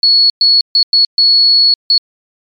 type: tone bursts at uneven times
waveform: sine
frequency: 4379 Hz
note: C#8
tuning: 22 cents flat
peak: -5 dBFS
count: 6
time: 0.03-0.3 / 0.41-0.61 / 0.75-0.83 / 0.93-1.05 / 1.18-1.74 / 1.9-1.98 s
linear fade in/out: 2 ms
effects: MP3 96 kbps